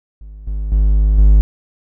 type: tone with level steps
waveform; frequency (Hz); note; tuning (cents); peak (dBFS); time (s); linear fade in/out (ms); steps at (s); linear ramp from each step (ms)
triangle; 51.4; G#1; -17; -29 / -16 / -7 / -3; 0.21-1.41; 0; 0.47 / 0.72 / 1.18; 2
effects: none